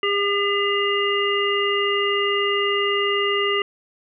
harmonic tone, 403.4 Hz, G4, 50 cents sharp, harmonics 1 / 3 / 5 / 7, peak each -22 / -25 / -25 / -24 dBFS, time 0.03-3.62 s, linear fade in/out 2 ms, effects none

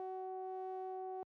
triangle ring-modulated tone, 187.9 Hz, F#3, 27 cents sharp, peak -36 dBFS, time 0-1.23 s, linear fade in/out 0 ms, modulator 563 Hz, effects high-pass 80 Hz 12 dB/octave

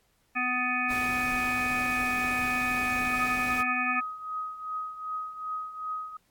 harmonic tone, 249.5 Hz, B3, 18 cents sharp, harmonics 1 / 3 / 5 / 7 / 9 / 10, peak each -35 / -35 / -32 / -32 / -36 / -30 dBFS, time 0.35-4.01 s, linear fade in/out 20 ms
pink noise, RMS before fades -40 dBFS, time 0.89-3.63 s, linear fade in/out 20 ms
sine tone with tremolo, 1258 Hz, D#6, 19 cents sharp, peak -29 dBFS, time 3.13-6.17 s, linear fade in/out 5 ms, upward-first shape triangle, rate 2.6 Hz, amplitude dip 75%
effects pink hiss -69 dBFS RMS until 6.3 s + AAC 64 kbps

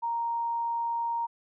sine tone, 932.3 Hz, A#5, in tune, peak -27 dBFS, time 0.02-1.27 s, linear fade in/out 20 ms, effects none

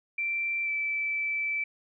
sine tone with pitch glide, 2349 to 2319 Hz, D7 to D7, 0 to -22 cents, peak -27 dBFS, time 0.18-1.64 s, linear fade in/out 5 ms, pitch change -22 cents, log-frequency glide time 0.64-0.69 s, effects none

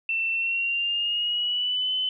sine tone with pitch glide, 2684 to 3030 Hz, E7 to F#7, +31 to +40 cents, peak -23 dBFS, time 0.09-2.09 s, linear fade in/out 2 ms, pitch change +209 cents, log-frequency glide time 0.31-1.92 s, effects none

